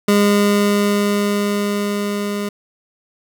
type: tone with level ramp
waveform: 25% pulse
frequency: 204.4 Hz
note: G#3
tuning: 27 cents flat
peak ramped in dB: -7 to -17 dBFS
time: 0.08-2.49 s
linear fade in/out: 5 ms
effects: none

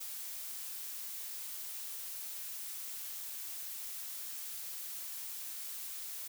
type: noise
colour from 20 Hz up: blue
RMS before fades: -43 dBFS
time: 0-6.28 s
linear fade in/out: 10 ms
effects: none

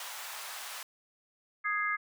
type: high-pass noise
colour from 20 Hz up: pink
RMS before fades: -42 dBFS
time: 0-0.83 s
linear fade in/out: 2 ms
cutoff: 780 Hz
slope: 24 dB/octave
type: chord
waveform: sine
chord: Ab major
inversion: second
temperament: equal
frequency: 1244.5 / 1661.2 / 2093 Hz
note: Eb6 / Ab6 / C7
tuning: 0 / 0 / 0 cents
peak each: -33 dBFS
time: 1.64-1.97 s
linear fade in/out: 20 ms
effects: none

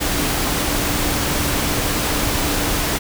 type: tone in noise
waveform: sine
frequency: 292.7 Hz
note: D4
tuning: 6 cents flat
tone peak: -28 dBFS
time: 0-2.99 s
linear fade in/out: 20 ms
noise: pink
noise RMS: -20 dBFS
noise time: 0-2.99 s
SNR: -11 dB
effects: none

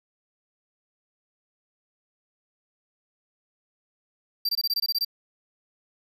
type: tone bursts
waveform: square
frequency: 4700 Hz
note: D8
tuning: 1 cent sharp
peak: -23 dBFS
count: 10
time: 4.45-5.048 s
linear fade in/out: 5 ms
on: 40 ms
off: 22 ms
effects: none

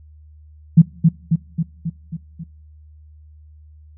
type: tone with echo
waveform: sine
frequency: 164.81 Hz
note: E3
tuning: in tune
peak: -3 dBFS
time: 0.77-0.82 s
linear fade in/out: 10 ms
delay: 270 ms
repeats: 6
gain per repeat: -4 dB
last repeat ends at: 2.44 s
effects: noise-tail reverb RT60 0.7 s tail -24 dB re dry + added 76 Hz sine -42 dBFS peak until 3.97 s

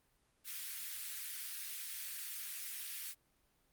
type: high-pass noise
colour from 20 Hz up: white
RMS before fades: -44 dBFS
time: 0.44-3.15 s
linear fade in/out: 50 ms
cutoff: 1600 Hz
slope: 24 dB/octave
effects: pink hiss -75 dBFS RMS until 3.72 s + Opus 32 kbps

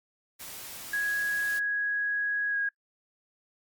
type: noise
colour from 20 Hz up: white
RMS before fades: -42 dBFS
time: 0.39-1.6 s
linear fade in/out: 20 ms
type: tone with pitch glide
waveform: sine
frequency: 1661.2 to 1640.2 Hz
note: G#6 to G#6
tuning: 0 to -22 cents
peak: -26 dBFS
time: 0.93-2.69 s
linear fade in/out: 5 ms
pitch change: -22 cents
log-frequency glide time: 2.5-2.57 s
effects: noise-tail reverb RT60 0.1 s tail -22 dB re dry + Opus 48 kbps

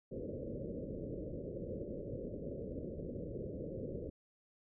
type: low-pass noise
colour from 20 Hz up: white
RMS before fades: -43 dBFS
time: 0.11-4.1 s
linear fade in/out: 10 ms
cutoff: 570 Hz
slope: 96 dB/octave
effects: none

